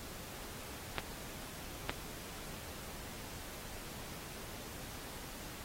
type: clicks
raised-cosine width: 0.3 ms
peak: -17 dBFS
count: 2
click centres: 0.983 / 1.895 s
effects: pink hiss -48 dBFS RMS until 5.64 s + AAC 48 kbps